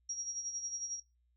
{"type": "tone with tremolo", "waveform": "sine", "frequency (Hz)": 5660, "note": "F8", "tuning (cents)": 22, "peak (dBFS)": -35, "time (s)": [0.09, 1], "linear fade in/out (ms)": 5, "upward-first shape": "sine", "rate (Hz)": 11, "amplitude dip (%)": 55, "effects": ["noise-tail reverb RT60 0.2 s tail -18 dB re dry", "added 60 Hz sine -70 dBFS peak until 1.36 s"]}